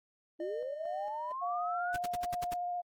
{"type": "linear sweep", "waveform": "sine", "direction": "up", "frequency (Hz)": [320.2, 1515], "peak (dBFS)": -36, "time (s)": [0.39, 1.98], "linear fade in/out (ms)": 20}
{"type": "tone with tremolo", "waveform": "triangle", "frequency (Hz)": 607, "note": "D#5", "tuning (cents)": -43, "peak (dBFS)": -36, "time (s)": [0.4, 1.32], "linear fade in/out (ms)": 2, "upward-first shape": "square", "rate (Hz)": 2.2, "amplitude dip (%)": 45}
{"type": "tone with vibrato", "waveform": "sine", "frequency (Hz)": 709, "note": "F5", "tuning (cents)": 26, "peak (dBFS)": -33, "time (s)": [1.41, 2.82], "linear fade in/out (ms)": 20, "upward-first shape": "sine", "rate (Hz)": 15, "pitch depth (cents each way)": 11}
{"type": "noise bursts", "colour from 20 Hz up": "pink", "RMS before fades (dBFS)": -41, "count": 7, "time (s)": [1.94, 2.54], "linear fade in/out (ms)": 5, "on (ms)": 24, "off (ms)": 72}
{"effects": ["AAC 64 kbps"]}